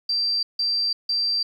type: tone bursts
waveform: sine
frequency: 4699 Hz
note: D8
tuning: in tune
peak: -20 dBFS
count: 3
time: 0.09-1.43 s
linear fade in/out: 5 ms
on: 340 ms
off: 160 ms
effects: 9-bit